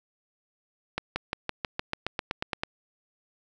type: accelerating click train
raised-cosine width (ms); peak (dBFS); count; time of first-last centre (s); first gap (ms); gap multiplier
0.3; -12; 13; 0.98-2.635; 180; 0.95
effects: none